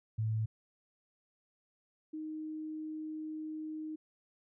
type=tone pair in turn; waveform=sine; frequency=110 / 311.1 Hz; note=A2 / D#4; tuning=0 / 0 cents; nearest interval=octave + tritone; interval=1800 cents; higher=second; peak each=-30 / -38 dBFS; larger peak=first; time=0.18-0.46 / 2.13-3.96 s; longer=second; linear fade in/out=10 ms; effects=none